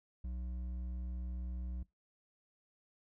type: tone with hard clipping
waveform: sine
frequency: 61.5 Hz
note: B1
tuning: 7 cents flat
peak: -40 dBFS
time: 0.24-1.83 s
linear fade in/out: 5 ms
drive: 7 dB
effects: noise-tail reverb RT60 0.2 s tail -22 dB re dry

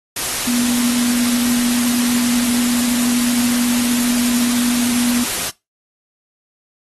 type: tone in noise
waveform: sine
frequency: 242 Hz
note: B3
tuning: 35 cents flat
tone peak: -16 dBFS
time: 0.47-5.24 s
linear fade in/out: 5 ms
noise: white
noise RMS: -21 dBFS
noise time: 0.16-5.5 s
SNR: +2 dB
effects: noise-tail reverb RT60 0.2 s tail -20 dB re dry + AAC 32 kbps

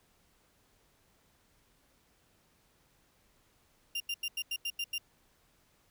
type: tone bursts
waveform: 35% pulse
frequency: 2794 Hz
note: F7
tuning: in tune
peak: -31 dBFS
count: 8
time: 3.95-4.982 s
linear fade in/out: 5 ms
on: 52 ms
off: 88 ms
effects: pink hiss -69 dBFS RMS until 5.9 s

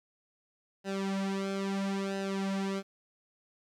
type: tone with flanger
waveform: sawtooth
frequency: 195.2 Hz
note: G3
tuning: 7 cents flat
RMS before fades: -33 dBFS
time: 0.84-2.83 s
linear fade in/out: 50 ms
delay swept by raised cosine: 0.88 to 4.08 ms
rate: 0.75 Hz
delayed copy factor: -0.9
effects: low-pass 7000 Hz 12 dB/octave + 11-bit

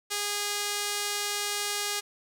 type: tone with band-pass filter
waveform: sawtooth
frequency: 410.9 Hz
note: G#4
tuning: 18 cents flat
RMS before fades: -31 dBFS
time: 0.1-2.01 s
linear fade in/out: 20 ms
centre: 7000 Hz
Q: 0.64
effects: none

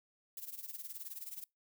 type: noise with tremolo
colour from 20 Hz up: violet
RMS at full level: -43 dBFS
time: 0.37-1.44 s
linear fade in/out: 2 ms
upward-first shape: sine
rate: 19 Hz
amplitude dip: 80%
effects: noise-tail reverb RT60 0.2 s tail -26 dB re dry

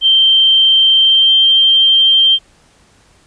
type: tone with pitch glide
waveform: sine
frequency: 3136 to 3154 Hz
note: G7 to G7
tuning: 0 to +10 cents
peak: -6 dBFS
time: 0.01-2.39 s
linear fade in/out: 50 ms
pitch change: +10 cents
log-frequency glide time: 0.99-1.47 s
effects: pink hiss -50 dBFS RMS until 3.26 s + resampled to 22050 Hz

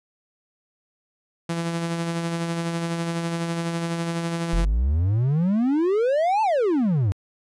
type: tone with tremolo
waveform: sawtooth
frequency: 168 Hz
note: E3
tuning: 33 cents sharp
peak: -19 dBFS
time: 1.49-4.65 s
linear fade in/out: 5 ms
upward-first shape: sine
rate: 12 Hz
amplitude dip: 35%
type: exponential two-way sweep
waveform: triangle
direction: up then down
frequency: 38.96 to 903 to 89.8 Hz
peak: -16 dBFS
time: 4.53-7.12 s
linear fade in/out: 0 ms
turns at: 6.42 s
effects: resampled to 24000 Hz

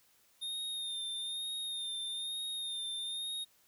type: tone with vibrato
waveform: square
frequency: 3659 Hz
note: A#7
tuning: 33 cents flat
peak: -37 dBFS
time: 0.41-3.45 s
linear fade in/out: 20 ms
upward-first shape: sine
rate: 1.1 Hz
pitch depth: 37 cents each way
effects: white hiss -68 dBFS RMS until 3.67 s

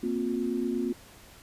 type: chord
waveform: sine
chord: Bb suspended second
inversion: none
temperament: equal with one note detuned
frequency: 233.1 / 261.6 / 355.7 Hz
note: Bb3 / C4 / F4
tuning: 0 / 0 / +32 cents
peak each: -31 dBFS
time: 0.03-0.93 s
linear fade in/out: 5 ms
effects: pink hiss -52 dBFS RMS until 1.42 s + resampled to 32000 Hz

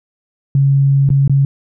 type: tone with dropouts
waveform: sine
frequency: 138.2 Hz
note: C#3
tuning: 5 cents flat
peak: -8 dBFS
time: 0.55-1.45 s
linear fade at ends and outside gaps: 2 ms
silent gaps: 1.091-1.102 / 1.278-1.296 s
effects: none

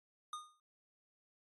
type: tone with exponential decay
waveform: square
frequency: 1226 Hz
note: D#6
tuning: 26 cents flat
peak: -39 dBFS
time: 0.33-0.6 s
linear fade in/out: 2 ms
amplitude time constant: 58 ms
effects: MP3 48 kbps

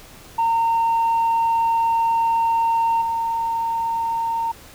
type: tone with level steps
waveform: sine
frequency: 916 Hz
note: A#5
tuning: 31 cents flat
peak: -14 / -19 dBFS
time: 0.38-4.52 s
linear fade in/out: 10 ms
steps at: 3.01 s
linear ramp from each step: 10 ms
effects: tanh soft clip ceiling -14 dBFS + pink hiss -44 dBFS RMS until 4.74 s

